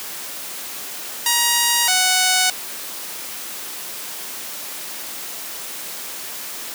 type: tone pair in turn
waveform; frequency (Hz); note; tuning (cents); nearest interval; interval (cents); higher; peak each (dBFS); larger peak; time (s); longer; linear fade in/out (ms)
5% pulse; 948 / 741.4; A#5 / F#5; +29 / +3; major third; 426; first; -3; neither; 1.26-1.88 / 1.88-2.5; neither; 2
effects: white hiss -31 dBFS RMS until 6.74 s + high-pass 200 Hz 12 dB/octave

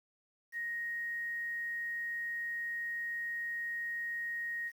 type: tone with quantisation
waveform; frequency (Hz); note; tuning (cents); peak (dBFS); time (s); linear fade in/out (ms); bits
sine; 1873; A#6; +8; -35; 0.52-4.72; 50; 10
effects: none

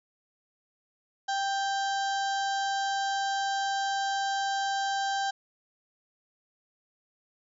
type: harmonic tone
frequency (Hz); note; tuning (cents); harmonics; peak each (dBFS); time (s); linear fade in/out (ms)
787; G5; +7; 1 / 2 / 4 / 5 / 6 / 7 / 8 / 9; -28 / -34 / -40 / -42 / -44 / -45 / -46 / -47; 1.28-5.31; 10
effects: none

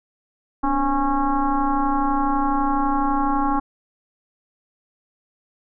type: tone with frequency modulation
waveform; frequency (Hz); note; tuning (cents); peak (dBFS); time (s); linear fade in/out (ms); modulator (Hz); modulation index
sine; 556; C#5; +5; -17; 0.63-3.6; 10; 270; 2.3
effects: none

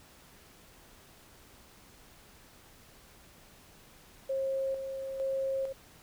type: tone with tremolo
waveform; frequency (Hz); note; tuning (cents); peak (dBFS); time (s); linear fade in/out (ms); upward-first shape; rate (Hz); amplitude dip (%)
sine; 537; C5; +45; -29; 4.29-5.73; 10; square; 1.1; 50
effects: pink hiss -57 dBFS RMS until 6.02 s

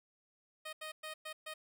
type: tone bursts at uneven times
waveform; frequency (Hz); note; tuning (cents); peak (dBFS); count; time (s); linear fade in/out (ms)
10% pulse; 622.3; D#5; 0; -34; 5; 0.65-0.73 / 0.81-0.92 / 1.03-1.14 / 1.25-1.33 / 1.46-1.54; 10
effects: none

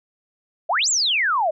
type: exponential two-way sweep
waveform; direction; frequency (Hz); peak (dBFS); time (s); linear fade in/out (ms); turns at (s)
sine; up then down; 587.3 to 7902 to 587.3; -17; 0.69-1.51; 10; 0.89
effects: none

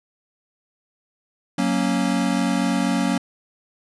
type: chord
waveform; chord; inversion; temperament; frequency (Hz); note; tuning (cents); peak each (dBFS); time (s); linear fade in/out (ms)
square; F# major; none; equal; 185 / 233.1 / 277.2; F#3 / A#3 / C#4; 0 / 0 / 0; -24; 1.58-3.18; 5
effects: resampled to 24000 Hz

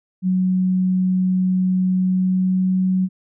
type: tone with pitch glide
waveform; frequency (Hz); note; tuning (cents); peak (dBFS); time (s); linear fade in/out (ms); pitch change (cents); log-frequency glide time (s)
sine; 185 to 186.29; F#3 to F#3; 0 to +12; -15; 0.22-3.09; 50; +12; 1.95-2.82
effects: none

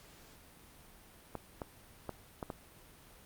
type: clicks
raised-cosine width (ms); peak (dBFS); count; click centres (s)
1; -24; 5; 1.353 / 1.618 / 2.093 / 2.428 / 2.502
effects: pink hiss -58 dBFS RMS until 3.25 s + Opus 48 kbps

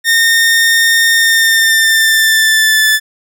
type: tone with pitch glide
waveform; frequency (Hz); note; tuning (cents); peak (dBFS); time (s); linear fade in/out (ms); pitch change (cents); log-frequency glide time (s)
sawtooth; 1830 to 1747.4; A#6 to A6; -32 to -12; -4; 0.04-3; 50; -80; 1.13-2.88
effects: none

